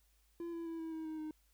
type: tone with pitch steps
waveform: triangle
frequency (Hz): 339.9 / 334.6 / 329.5 / 324.4 / 319.3 / 314.4 / 309.5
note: F4 / E4 / E4 / E4 / D#4 / D#4 / D#4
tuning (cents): -47 / +26 / -1 / -28 / +45 / +18 / -9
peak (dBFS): -38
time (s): 0.4-1.31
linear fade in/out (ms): 2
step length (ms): 130
effects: added 52 Hz sine -70 dBFS peak until 1.53 s + white hiss -75 dBFS RMS until 1.53 s